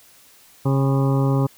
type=harmonic tone with a mistuned harmonic; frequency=136 Hz; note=C#3; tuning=33 cents flat; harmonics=1 / 2 / 3 / 4 / 6 / 7 / 8 / 9; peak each=-17 / -23 / -27 / -29 / -33 / -34 / -35 / -36 dBFS; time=0.65-1.47 s; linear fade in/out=10 ms; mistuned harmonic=7; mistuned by=+59 cents; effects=white hiss -51 dBFS RMS until 1.57 s